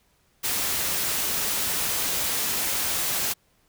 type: noise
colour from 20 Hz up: white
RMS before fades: -26 dBFS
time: 0.43-3.34 s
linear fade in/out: 20 ms
effects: pink hiss -65 dBFS RMS until 3.68 s